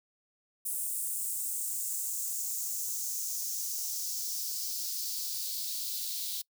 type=noise with high-pass filter sweep; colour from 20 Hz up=blue; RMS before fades=-35 dBFS; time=0.65-6.42 s; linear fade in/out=10 ms; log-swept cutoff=9100 to 3900 Hz; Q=2.8; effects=noise-tail reverb RT60 0.1 s tail -24 dB re dry